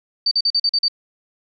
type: tone bursts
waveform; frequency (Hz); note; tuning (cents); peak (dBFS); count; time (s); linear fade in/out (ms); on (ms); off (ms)
sine; 4600; D8; -37; -14; 7; 0.26-0.883; 5; 53; 42
effects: none